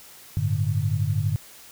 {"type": "chord", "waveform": "sine", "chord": "G suspended second", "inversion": "none", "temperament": "just", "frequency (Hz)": [98, 110.25, 147], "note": ["G2", "A2", "D3"], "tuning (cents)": [0, 4, 2], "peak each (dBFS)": [-25, -25, -26], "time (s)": [0.37, 1.36], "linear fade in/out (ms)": 0, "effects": ["white hiss -47 dBFS RMS until 1.71 s"]}